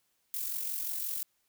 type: noise with amplitude modulation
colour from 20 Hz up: violet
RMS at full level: -33 dBFS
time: 0.34-1.23 s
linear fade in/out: 0 ms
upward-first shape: sine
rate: 45.6 Hz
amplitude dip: 50%
effects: white hiss -75 dBFS RMS until 1.48 s